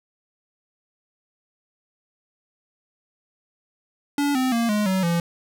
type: tone with pitch steps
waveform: square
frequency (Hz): 286.3 / 258 / 232.5 / 209.6 / 188.89 / 170.23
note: D4 / C4 / A#3 / G#3 / F#3 / F3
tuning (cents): -44 / -24 / -4 / +16 / +36 / -44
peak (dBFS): -20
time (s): 4.18-5.2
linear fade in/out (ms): 2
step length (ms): 170
effects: none